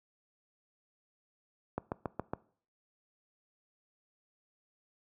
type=click train; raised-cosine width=1 ms; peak=-19 dBFS; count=5; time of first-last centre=1.78-2.335 s; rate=7.21 Hz; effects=noise-tail reverb RT60 0.5 s tail -21 dB re dry + high-pass 80 Hz 12 dB/octave